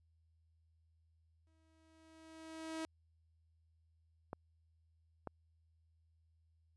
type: tone with exponential growth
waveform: sawtooth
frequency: 320.8 Hz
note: E4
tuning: 47 cents flat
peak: -35 dBFS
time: 1.47-2.85 s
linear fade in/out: 0 ms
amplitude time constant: 300 ms
type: clicks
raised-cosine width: 1 ms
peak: -29 dBFS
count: 2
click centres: 4.331 / 5.273 s
effects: added 81 Hz sine -70 dBFS peak until 6.76 s + resampled to 24000 Hz